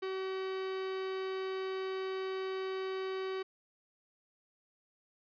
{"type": "tone", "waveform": "45% pulse", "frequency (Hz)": 380, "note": "F#4", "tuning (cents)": 46, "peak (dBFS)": -35, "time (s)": [0.02, 3.43], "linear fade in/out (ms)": 10, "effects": ["resampled to 11025 Hz", "11-bit"]}